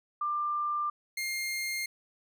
sine / sawtooth tone pair in turn, 1190 / 2120 Hz, D6 / C7, +22 / +22 cents, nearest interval minor seventh, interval 1000 cents, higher second, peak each -28 dBFS, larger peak neither, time 0.21-0.9 / 1.17-1.86 s, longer neither, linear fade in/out 5 ms, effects none

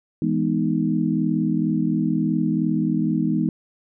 sine chord, E major seventh, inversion none, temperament equal, 164.81 / 207.7 / 246.9 / 311.1 Hz, E3 / G#3 / B3 / D#4, 0 / 0 / 0 / 0 cents, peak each -24 dBFS, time 0.22-3.49 s, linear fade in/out 2 ms, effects none

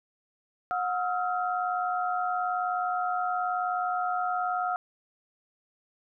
sine tone cluster, 727 / 1278 / 1377 Hz, F#5 / D#6 / F6, -31 / +46 / -25 cents, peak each -28 / -33 / -33 dBFS, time 0.71-4.76 s, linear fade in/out 0 ms, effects none

